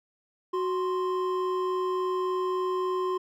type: tone pair together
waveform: triangle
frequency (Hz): 370 / 1046.5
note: F#4 / C6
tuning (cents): 0 / 0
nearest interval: octave + tritone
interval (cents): 1800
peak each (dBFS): -25 / -29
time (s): 0.53-3.18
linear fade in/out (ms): 10
effects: none